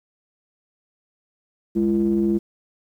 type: ring-modulated tone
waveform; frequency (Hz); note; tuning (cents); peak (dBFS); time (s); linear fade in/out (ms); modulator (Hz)
triangle; 66.1; C2; +18; -12; 1.75-2.39; 20; 273
effects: 9-bit